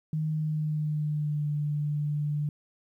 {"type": "tone with pitch glide", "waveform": "sine", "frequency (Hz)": [155.56, 148.02], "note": ["D#3", "D3"], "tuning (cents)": [0, 14], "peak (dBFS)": -26, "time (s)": [0.13, 2.49], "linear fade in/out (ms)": 2, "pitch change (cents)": -86, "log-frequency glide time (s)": [0.28, 1.49], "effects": ["11-bit"]}